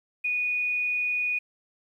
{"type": "tone", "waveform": "sine", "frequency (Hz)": 2468, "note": "D#7", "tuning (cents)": -15, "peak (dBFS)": -24, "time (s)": [0.24, 1.39], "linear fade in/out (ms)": 10, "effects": ["10-bit"]}